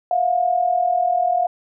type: tone pair together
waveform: sine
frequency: 676 / 716.2 Hz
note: E5 / F5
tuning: +43 / +43 cents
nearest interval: minor second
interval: 100 cents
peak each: -21 / -17 dBFS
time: 0.11-1.47 s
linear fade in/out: 2 ms
effects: none